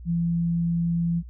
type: tone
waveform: sine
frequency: 169.4 Hz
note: E3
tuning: 48 cents sharp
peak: -21 dBFS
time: 0.05-1.23 s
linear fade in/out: 50 ms
effects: added 60 Hz sine -38 dBFS peak until 1.29 s